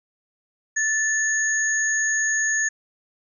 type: tone pair together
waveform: sine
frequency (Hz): 1760 / 6645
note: A6 / G#8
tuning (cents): 0 / 0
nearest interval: octave + major seventh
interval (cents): 2300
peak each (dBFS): -21 / -24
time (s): 0.76-2.69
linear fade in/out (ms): 10
effects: none